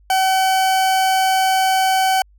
40% pulse tone, 760 Hz, F#5, 46 cents sharp, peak -13 dBFS, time 0.1-2.22 s, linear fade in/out 2 ms, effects added 50 Hz sine -48 dBFS peak until 2.38 s

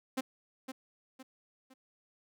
sawtooth tone with echo, 261.8 Hz, C4, 1 cent sharp, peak -27 dBFS, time 0.17-0.21 s, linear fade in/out 10 ms, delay 510 ms, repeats 3, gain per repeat -8 dB, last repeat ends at 1.74 s, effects none

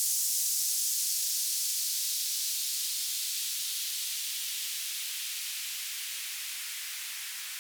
violet noise with band-pass filter sweep, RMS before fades -33 dBFS, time 0-7.59 s, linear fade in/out 0 ms, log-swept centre 6500 to 1900 Hz, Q 1.3, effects none

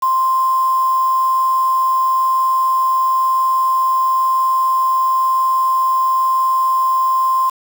sine tone with quantisation, 1046.5 Hz, C6, in tune, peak -12 dBFS, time 0.02-7.5 s, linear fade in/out 10 ms, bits 5, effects none

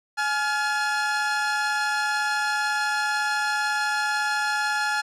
45% pulse tone cluster, 843 / 1403 / 1704 Hz, G#5 / F6 / G#6, +26 / +8 / +44 cents, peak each -27 dBFS, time 0.17-5.02 s, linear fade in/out 20 ms, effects low-pass 8000 Hz 12 dB/octave

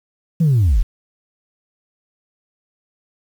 sine linear sweep, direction down, 172.5 to 32.85 Hz, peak -9 dBFS, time 0.4-0.83 s, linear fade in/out 10 ms, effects tanh soft clip ceiling -9 dBFS + 7-bit

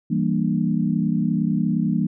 sine chord, E half-diminished seventh, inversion none, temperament equal, 164.81 / 196 / 233.1 / 293.7 Hz, E3 / G3 / Bb3 / D4, 0 / 0 / 0 / 0 cents, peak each -23 / -23 / -23 / -28 dBFS, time 0.1-2.07 s, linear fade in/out 10 ms, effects none

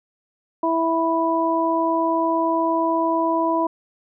harmonic tone, 328.8 Hz, E4, 4 cents flat, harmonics 1 / 2 / 3, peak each -22 / -23 / -21 dBFS, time 0.63-3.67 s, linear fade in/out 5 ms, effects none

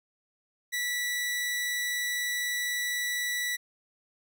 sawtooth tone, 1956 Hz, B6, 17 cents flat, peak -25 dBFS, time 0.72-3.57 s, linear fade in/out 20 ms, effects none

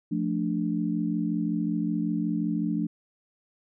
sine chord, D minor, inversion first, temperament equal, 174.61 / 220 / 293.7 Hz, F3 / A3 / D4, 0 / 0 / 0 cents, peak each -29 dBFS, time 0.11-2.87 s, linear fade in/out 10 ms, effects none

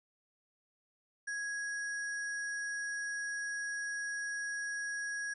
sine tone with sample-and-hold, 1661.2 Hz, G#6, in tune, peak -35 dBFS, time 1.27-5.34 s, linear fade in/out 10 ms, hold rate 7350 Hz, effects resampled to 24000 Hz

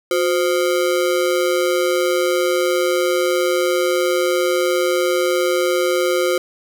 square ring-modulated tone, 440 Hz, A4, in tune, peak -13 dBFS, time 0.11-6.38 s, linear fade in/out 2 ms, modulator 78.5 Hz, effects none

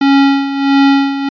square tone with tremolo, 276.4 Hz, C#4, 5 cents flat, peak -6 dBFS, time 0.01-1.29 s, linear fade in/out 5 ms, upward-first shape sine, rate 1.5 Hz, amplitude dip 70%, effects resampled to 11025 Hz

